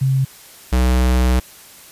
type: tone pair in turn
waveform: sine / square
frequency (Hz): 133.5 / 62.77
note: C3 / B1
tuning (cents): +35 / +29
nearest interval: octave + minor second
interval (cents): 1306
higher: first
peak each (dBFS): -13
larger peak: neither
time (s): 0.01-0.25 / 0.72-1.4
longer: second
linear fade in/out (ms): 10
effects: white hiss -42 dBFS RMS until 1.91 s + resampled to 32000 Hz